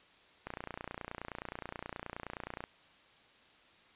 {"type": "click train", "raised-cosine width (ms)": 0.5, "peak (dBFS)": -25, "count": 65, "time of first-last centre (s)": [0.47, 2.639], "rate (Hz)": 29.5, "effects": ["white hiss -62 dBFS RMS until 3.95 s", "resampled to 8000 Hz"]}